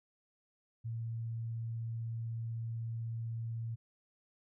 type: tone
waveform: sine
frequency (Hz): 114.5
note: A#2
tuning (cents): -31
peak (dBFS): -36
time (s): 0.84-3.76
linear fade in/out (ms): 20
effects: none